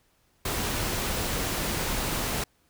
pink noise, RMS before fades -29 dBFS, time 0.45-2.44 s, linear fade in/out 5 ms, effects pink hiss -67 dBFS RMS until 2.69 s

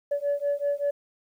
sine beating tone pair, 570 / 575.2 Hz, C#5 / D5, +48 / -36 cents, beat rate 5.2 Hz, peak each -26 dBFS, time 0.11-0.91 s, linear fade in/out 10 ms, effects tanh soft clip ceiling -19 dBFS + 10-bit

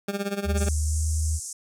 20% pulse tone with tremolo, 200.2 Hz, G3, 37 cents sharp, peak -19 dBFS, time 0.08-0.69 s, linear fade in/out 5 ms, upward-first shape sine, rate 17 Hz, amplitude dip 80%
sine tone with pitch glide, 76.3 to 78.22 Hz, D#2 to D#2, -33 to +10 cents, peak -22 dBFS, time 0.44-1.4 s, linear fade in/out 50 ms, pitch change +43 cents, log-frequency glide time 0.76-1.04 s
white band-pass noise, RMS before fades -36 dBFS, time 0.57-1.53 s, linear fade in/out 5 ms, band 5800 to 9600 Hz, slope 48 dB/octave
effects none

